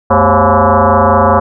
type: tone with frequency modulation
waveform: sine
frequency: 220 Hz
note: A3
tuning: in tune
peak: -5 dBFS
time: 0.1-1.4 s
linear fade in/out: 10 ms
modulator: 155 Hz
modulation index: 6.8
effects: none